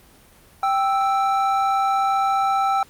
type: tone pair together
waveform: triangle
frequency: 784 / 1318.5 Hz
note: G5 / E6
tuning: 0 / 0 cents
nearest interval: major sixth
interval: 900 cents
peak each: -17 / -20 dBFS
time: 0.63-2.83 s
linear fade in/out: 2 ms
effects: pink hiss -51 dBFS RMS until 2.89 s + Opus 32 kbps